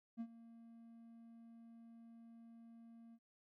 triangle tone with ADSR envelope, 230 Hz, A#3, 23 cents flat, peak -38 dBFS, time 0.17-3.19 s, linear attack 36 ms, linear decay 61 ms, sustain -17 dB, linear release 54 ms, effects none

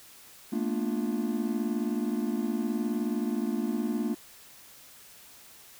triangle chord, Bb major seventh, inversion third, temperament equal with one note detuned, 220 / 239.2 / 293.7 / 349.2 Hz, A3 / Bb3 / D4 / F4, 0 / +45 / 0 / 0 cents, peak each -29 / -30 / -32 / -34 dBFS, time 0.52-4.15 s, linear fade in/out 10 ms, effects white hiss -52 dBFS RMS until 5.79 s

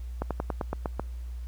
slowing click train, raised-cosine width 1 ms, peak -15 dBFS, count 8, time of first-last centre 0.22-0.996 s, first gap 87 ms, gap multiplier 1.08, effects added 60 Hz sine -34 dBFS peak until 1.47 s + pink hiss -60 dBFS RMS until 1.47 s

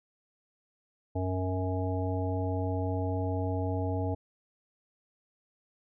harmonic tone with a mistuned harmonic, 92.5 Hz, F#2, in tune, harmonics 1 / 3 / 5 / 7 / 9, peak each -30 / -35 / -37 / -38 / -40 dBFS, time 1.15-4.15 s, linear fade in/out 10 ms, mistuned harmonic 1, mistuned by +23 cents, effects none

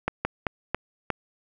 slowing click train, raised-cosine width 0.5 ms, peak -9 dBFS, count 5, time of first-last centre 0.08-1.103 s, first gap 170 ms, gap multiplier 1.28, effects none

